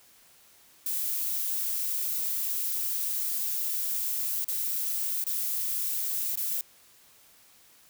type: noise with dropouts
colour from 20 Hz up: violet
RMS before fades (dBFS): -30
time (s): 0.86-6.61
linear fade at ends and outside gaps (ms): 2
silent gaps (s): 4.445-4.483 / 5.241-5.266 / 6.356-6.373
effects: white hiss -58 dBFS RMS until 7.89 s